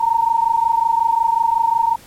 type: tone pair together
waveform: sine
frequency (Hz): 907 / 932.5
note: A#5 / A#5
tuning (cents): -48 / 0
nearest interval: unison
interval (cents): 48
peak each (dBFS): -16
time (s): 0-1.96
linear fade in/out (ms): 10
effects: pink hiss -44 dBFS RMS until 2.06 s + MP3 64 kbps